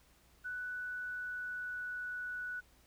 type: tone with pitch glide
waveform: sine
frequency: 1486 to 1477.4 Hz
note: F#6 to F#6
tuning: +7 to -3 cents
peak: -38 dBFS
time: 0.44-2.61 s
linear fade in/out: 20 ms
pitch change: -10 cents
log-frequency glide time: 0.67-1.98 s
effects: added 60 Hz sine -68 dBFS peak until 2.86 s + pink hiss -67 dBFS RMS until 2.86 s